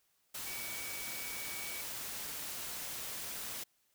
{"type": "tone in noise", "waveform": "sine", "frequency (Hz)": 2268, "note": "C#7", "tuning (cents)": 39, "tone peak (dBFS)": -46, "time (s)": [0.46, 1.82], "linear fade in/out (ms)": 10, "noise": "white", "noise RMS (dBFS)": -42, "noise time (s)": [0.34, 3.64], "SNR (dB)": -7, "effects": ["white hiss -75 dBFS RMS until 3.94 s"]}